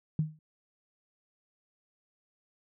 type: tone with exponential decay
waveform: sine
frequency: 155.2 Hz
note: D#3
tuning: 4 cents flat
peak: -22 dBFS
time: 0.19-0.39 s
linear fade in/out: 2 ms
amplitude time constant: 43 ms
effects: none